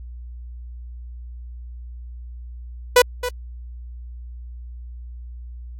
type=tone with echo; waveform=sawtooth; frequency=493.9 Hz; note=B4; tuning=in tune; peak=-5 dBFS; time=2.96-3.02 s; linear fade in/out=5 ms; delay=270 ms; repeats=1; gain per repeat=-13 dB; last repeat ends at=3.29 s; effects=added 60 Hz sine -33 dBFS peak until 5.79 s + AAC 48 kbps